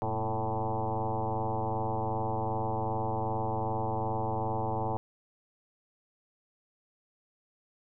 sine tone with frequency modulation, 443.3 Hz, A4, 13 cents sharp, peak -28 dBFS, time 0.02-4.97 s, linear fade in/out 0 ms, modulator 108 Hz, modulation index 4.6, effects none

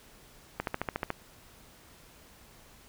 click train, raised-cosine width 0.5 ms, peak -15 dBFS, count 8, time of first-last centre 0.6-1.104 s, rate 13.9 Hz, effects pink hiss -56 dBFS RMS until 2.88 s

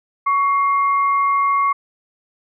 sine tone pair together, 1116.6 / 2117 Hz, C#6 / C7, +12 / +20 cents, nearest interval major seventh, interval 1108 cents, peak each -14 / -26 dBFS, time 0.26-1.73 s, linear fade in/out 10 ms, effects none

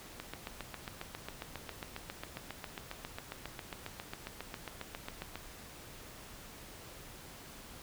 click train, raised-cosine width 0.3 ms, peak -24 dBFS, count 39, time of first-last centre 0.2-5.356 s, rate 7.37 Hz, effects pink hiss -51 dBFS RMS until 7.82 s

